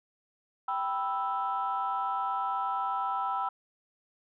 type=chord; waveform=sine; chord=E minor; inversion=first; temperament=equal; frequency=784 / 987.8 / 1318.5 Hz; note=G5 / B5 / E6; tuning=0 / 0 / 0 cents; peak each=-32 dBFS; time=0.68-3.49 s; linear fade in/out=5 ms; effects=tanh soft clip ceiling -21 dBFS